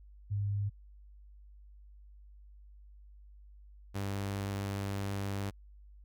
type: tone pair in turn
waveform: sine / sawtooth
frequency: 101.4 / 99.2 Hz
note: G#2 / G2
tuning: -41 / +21 cents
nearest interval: unison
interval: 38 cents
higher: first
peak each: -30 / -30 dBFS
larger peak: neither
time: 0.3-0.7 / 3.94-5.51 s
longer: second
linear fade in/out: 20 ms
effects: added 50 Hz sine -52 dBFS peak until 6.04 s